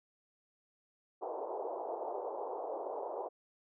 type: band-pass noise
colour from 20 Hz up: pink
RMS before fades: -40 dBFS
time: 1.21-3.29 s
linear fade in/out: 20 ms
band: 380 to 940 Hz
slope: 48 dB/octave
effects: none